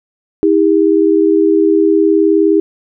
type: tone pair together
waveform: sine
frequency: 321.7 / 401.2 Hz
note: E4 / G4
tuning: -42 / +40 cents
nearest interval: major third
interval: 382 cents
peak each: -10 dBFS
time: 0.43-2.6 s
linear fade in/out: 0 ms
effects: none